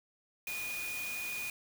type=tone in noise; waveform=sine; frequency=2459 Hz; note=D#7; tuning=21 cents flat; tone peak=-37 dBFS; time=0.47-1.5 s; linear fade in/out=2 ms; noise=white; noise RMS=-43 dBFS; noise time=0.47-1.5 s; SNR=+3 dB; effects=none